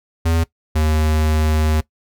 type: tone pair in turn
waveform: square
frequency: 82.41 / 77.52 Hz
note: E2 / D#2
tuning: 0 / -6 cents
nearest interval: minor second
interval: 106 cents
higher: first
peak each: -15 dBFS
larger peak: neither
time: 0.25-0.44 / 0.75-1.81 s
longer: second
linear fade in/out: 10 ms
effects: noise-tail reverb RT60 0.1 s tail -19 dB re dry